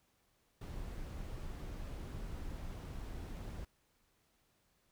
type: noise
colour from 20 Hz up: brown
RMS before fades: -44 dBFS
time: 0.61-3.65 s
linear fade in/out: 5 ms
effects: pink hiss -75 dBFS RMS until 4.91 s